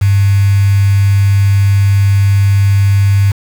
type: tone with quantisation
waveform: sine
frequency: 99.2 Hz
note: G2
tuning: 21 cents sharp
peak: -6 dBFS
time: 0.01-3.32 s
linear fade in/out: 10 ms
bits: 4
effects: none